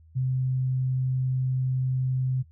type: tone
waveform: sine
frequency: 129.4 Hz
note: C3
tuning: 19 cents flat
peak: -23 dBFS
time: 0.15-2.43 s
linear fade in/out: 20 ms
effects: noise-tail reverb RT60 0.1 s tail -17 dB re dry + added 80 Hz sine -51 dBFS peak until 2.51 s